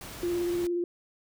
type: noise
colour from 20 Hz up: pink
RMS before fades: -42 dBFS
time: 0.01-0.67 s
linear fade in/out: 2 ms
type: tone with vibrato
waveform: sine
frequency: 348.5 Hz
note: F4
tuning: 4 cents flat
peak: -26 dBFS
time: 0.23-0.84 s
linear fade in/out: 2 ms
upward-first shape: sine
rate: 17 Hz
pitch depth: 21 cents each way
effects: none